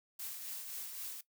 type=noise with tremolo; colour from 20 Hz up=blue; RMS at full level=-42 dBFS; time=0.19-1.21 s; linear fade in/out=5 ms; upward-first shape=triangle; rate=3.8 Hz; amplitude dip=45%; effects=noise-tail reverb RT60 0.1 s tail -17 dB re dry